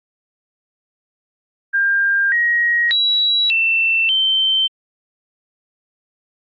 sine tone with pitch steps, 1599 / 1891 / 3901 / 2679 / 3105 Hz, G6 / A#6 / B7 / E7 / G7, +34 / +24 / -22 / +27 / -17 cents, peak -13 dBFS, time 1.73-4.68 s, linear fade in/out 20 ms, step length 590 ms, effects AAC 64 kbps

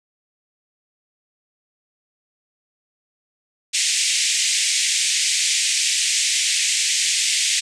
white band-pass noise, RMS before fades -20 dBFS, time 3.73-7.61 s, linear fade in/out 20 ms, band 2000 to 8600 Hz, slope 48 dB/octave, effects none

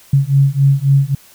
sine beating tone pair, 136.6 / 140.3 Hz, C#3 / C#3, -25 / +21 cents, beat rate 3.7 Hz, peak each -12 dBFS, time 0.13-1.15 s, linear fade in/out 5 ms, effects white hiss -45 dBFS RMS until 1.34 s

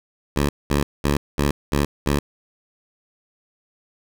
10% pulse tone bursts, 71.8 Hz, D2, 39 cents flat, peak -9 dBFS, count 6, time 0.36-2.19 s, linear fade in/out 5 ms, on 130 ms, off 210 ms, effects none

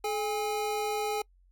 square tone pair together, 427.6 / 815 Hz, A4 / G#5, -49 / -33 cents, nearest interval major seventh, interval 1116 cents, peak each -32 / -33 dBFS, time 0.04-1.22 s, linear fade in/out 5 ms, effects noise-tail reverb RT60 0.1 s tail -26 dB re dry + added 45 Hz sine -59 dBFS peak until 1.51 s

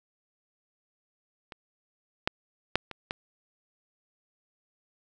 clicks, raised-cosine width 0.3 ms, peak -25 / -8 / -6 / -22 / -15 dBFS, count 5, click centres 1.522 / 2.275 / 2.756 / 2.913 / 3.109 s, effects none

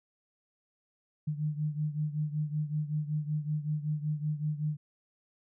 sine beating tone pair, 150 / 155.3 Hz, D3 / D#3, +37 / -3 cents, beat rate 5.3 Hz, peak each -31 / -35 dBFS, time 1.27-4.77 s, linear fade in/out 10 ms, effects none

